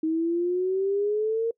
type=exponential sweep; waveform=sine; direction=up; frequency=314.6 to 463.7 Hz; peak=-22 dBFS; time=0.03-1.51 s; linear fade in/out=5 ms; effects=noise-tail reverb RT60 0.1 s tail -24 dB re dry